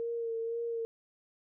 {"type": "tone with vibrato", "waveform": "sine", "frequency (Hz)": 461, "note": "A#4", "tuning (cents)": -19, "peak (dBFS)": -32, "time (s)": [0, 0.85], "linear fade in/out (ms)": 0, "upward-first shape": "sine", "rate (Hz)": 2, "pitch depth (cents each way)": 26, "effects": []}